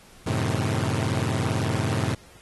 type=chord; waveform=sawtooth; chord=F# diminished seventh; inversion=none; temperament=equal; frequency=92.5 / 110 / 130.81 / 155.56 Hz; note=F#2 / A2 / C3 / Eb3; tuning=0 / 0 / 0 / 0 cents; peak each=-25 / -23 / -24 / -27 dBFS; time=0.26-2.15 s; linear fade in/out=10 ms; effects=pink hiss -52 dBFS RMS until 2.41 s + AAC 32 kbps